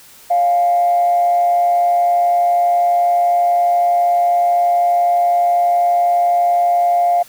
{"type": "tone with frequency modulation", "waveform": "sine", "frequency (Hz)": 700, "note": "F5", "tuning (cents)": 4, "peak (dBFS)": -10, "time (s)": [0.3, 7.23], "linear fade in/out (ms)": 10, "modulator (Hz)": 132, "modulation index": 0.27, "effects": ["tanh soft clip ceiling -6 dBFS", "white hiss -43 dBFS RMS until 7.28 s"]}